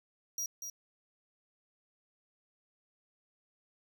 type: tone with echo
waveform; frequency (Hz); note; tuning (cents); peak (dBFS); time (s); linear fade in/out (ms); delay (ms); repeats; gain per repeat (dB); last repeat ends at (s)
45% pulse; 5740; F8; +47; -34; 0.38-0.46; 2; 240; 1; -6; 0.7
effects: none